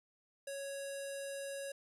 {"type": "tone with low-pass filter", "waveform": "square", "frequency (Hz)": 554.4, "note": "C#5", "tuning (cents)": 0, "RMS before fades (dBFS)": -43, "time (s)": [0.47, 1.72], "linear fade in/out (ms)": 5, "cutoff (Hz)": 10000, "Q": 3.6, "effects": ["12-bit"]}